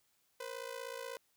sawtooth ring-modulated tone, 503 Hz, B4, 32 cents sharp, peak -35 dBFS, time 0.4-1.17 s, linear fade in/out 2 ms, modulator 28.2 Hz, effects white hiss -75 dBFS RMS until 1.36 s

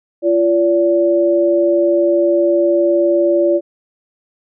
sine tone pair together, 343.6 / 576 Hz, F4 / D5, -28 / -34 cents, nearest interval major sixth, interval 894 cents, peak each -13 dBFS, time 0.22-3.61 s, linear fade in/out 50 ms, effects none

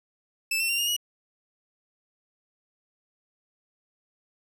sawtooth tone with pitch steps, 2637 / 2702 / 2768 / 2836 / 2906 Hz, E7 / E7 / F7 / F7 / F#7, 0 / +42 / -16 / +26 / -32 cents, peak -21 dBFS, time 0.51-0.965 s, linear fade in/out 5 ms, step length 91 ms, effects none

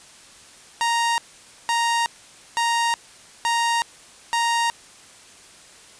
sawtooth tone bursts, 932.3 Hz, A#5, in tune, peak -15 dBFS, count 5, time 0.81-4.7 s, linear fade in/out 0 ms, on 370 ms, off 510 ms, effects white hiss -47 dBFS RMS until 5.99 s + resampled to 22050 Hz

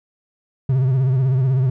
triangle tone with vibrato, 130.81 Hz, C3, in tune, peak -12 dBFS, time 0.69-1.7 s, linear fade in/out 5 ms, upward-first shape triangle, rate 16 Hz, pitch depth 100 cents each way, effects none

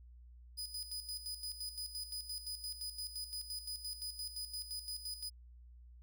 sawtooth tone with tremolo, 4978 Hz, D#8, in tune, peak -37 dBFS, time 0.57-5.3 s, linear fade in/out 20 ms, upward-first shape square, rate 5.8 Hz, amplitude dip 65%, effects added 60 Hz sine -54 dBFS peak until 6.02 s

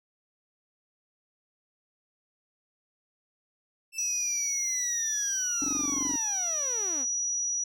sawtooth linear sweep, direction down, 2682 to 227.4 Hz, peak -35 dBFS, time 3.92-7.06 s, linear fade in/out 50 ms
sine tone, 5830 Hz, F#8, 26 cents flat, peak -27 dBFS, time 3.98-7.64 s, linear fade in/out 5 ms
triangle tone bursts, 285 Hz, C#4, 48 cents sharp, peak -28 dBFS, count 13, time 5.62-6.157 s, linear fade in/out 0 ms, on 21 ms, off 22 ms
effects none

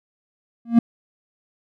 triangle tone with exponential growth, 233.1 Hz, A#3, in tune, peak -4 dBFS, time 0.65-0.79 s, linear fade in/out 5 ms, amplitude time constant 30 ms, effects none

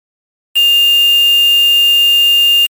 sine tone with quantisation, 2808 Hz, F7, 9 cents sharp, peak -6 dBFS, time 0.55-2.67 s, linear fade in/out 20 ms, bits 3, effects MP3 96 kbps

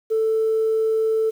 sine tone, 442.2 Hz, A4, 9 cents sharp, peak -16 dBFS, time 0.1-1.31 s, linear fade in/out 20 ms, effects tanh soft clip ceiling -13 dBFS + 8-bit

